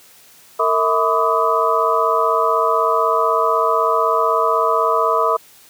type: tone cluster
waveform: sine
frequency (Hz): 456.1 / 648 / 1007 / 1155 / 1251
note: A#4 / E5 / B5 / D6 / D#6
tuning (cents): -38 / -30 / +33 / -29 / +9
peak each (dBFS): -20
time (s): 0.59-5.37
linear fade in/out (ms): 10
effects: white hiss -47 dBFS RMS until 5.69 s + high-pass 80 Hz 12 dB/octave